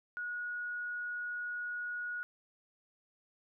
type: tone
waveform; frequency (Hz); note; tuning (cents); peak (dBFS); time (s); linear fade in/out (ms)
sine; 1453; F#6; -32; -36; 0.17-2.23; 0
effects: none